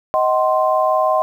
sine chord, C diminished, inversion first, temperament just, 627.9 / 753.5 / 1046.5 Hz, Eb5 / Gb5 / C6, +16 / +31 / 0 cents, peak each -16 / -19 / -18 dBFS, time 0.14-1.22 s, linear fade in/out 0 ms, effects 8-bit

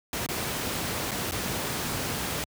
pink noise with dropouts, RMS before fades -30 dBFS, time 0.13-2.44 s, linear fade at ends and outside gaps 1 ms, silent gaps 0.263-0.288 / 1.11-1.116 / 1.311-1.32 s, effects high-pass 80 Hz 12 dB/octave

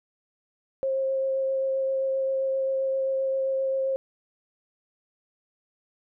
sine tone with vibrato, 534 Hz, C5, 35 cents sharp, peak -23 dBFS, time 0.83-3.96 s, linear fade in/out 0 ms, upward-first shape sine, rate 7.6 Hz, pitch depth 9 cents each way, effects none

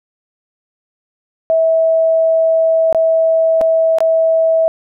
sine tone with dropouts, 650 Hz, E5, 24 cents flat, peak -9 dBFS, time 1.5-4.68 s, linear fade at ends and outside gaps 0 ms, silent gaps 2.927-2.947 / 3.61-3.614 / 3.985-4.005 s, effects none

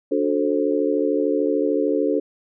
sine chord, D dominant seventh, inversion none, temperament just, 293.7 / 367.1 / 440.5 / 528.6 Hz, D4 / F#4 / A4 / C5, 0 / -14 / +2 / +18 cents, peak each -22 / -25 / -22 / -25 dBFS, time 0.11-2.2 s, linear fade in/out 10 ms, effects none

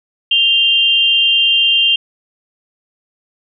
sine tone pair together, 2794 / 3164 Hz, F7 / G7, 0 / +15 cents, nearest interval major second, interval 215 cents, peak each -12 dBFS, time 0.31-1.96 s, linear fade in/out 5 ms, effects none

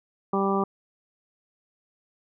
harmonic tone, 196 Hz, G3, in tune, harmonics 1 / 2 / 3 / 4 / 5 / 6, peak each -26 / -26 / -34 / -30 / -32 / -29 dBFS, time 0.33-0.64 s, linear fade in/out 5 ms, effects none

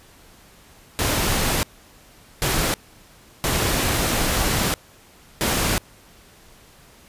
pink noise bursts at uneven times, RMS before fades -21 dBFS, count 4, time 0.99-1.63 / 2.42-2.74 / 3.44-4.74 / 5.41-5.78 s, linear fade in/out 0 ms, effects pink hiss -50 dBFS RMS until 7.08 s + resampled to 32000 Hz

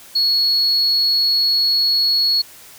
sine tone, 4350 Hz, C#8, 33 cents flat, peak -12 dBFS, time 0.15-2.42 s, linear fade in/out 10 ms, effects tanh soft clip ceiling -10 dBFS + white hiss -42 dBFS RMS until 2.78 s

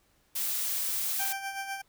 blue noise, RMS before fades -31 dBFS, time 0.35-1.33 s, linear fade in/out 10 ms
20% pulse tone with tremolo, 784 Hz, G5, in tune, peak -27 dBFS, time 1.19-1.82 s, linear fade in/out 10 ms, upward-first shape sine, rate 8 Hz, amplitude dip 55%
effects pink hiss -68 dBFS RMS until 1.88 s

